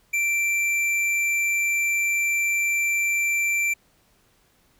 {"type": "tone with hard clipping", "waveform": "triangle", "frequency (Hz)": 2349, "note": "D7", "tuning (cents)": 0, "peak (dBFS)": -22, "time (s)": [0.13, 3.74], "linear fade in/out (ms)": 10, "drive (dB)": 13, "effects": ["pink hiss -62 dBFS RMS until 4.79 s"]}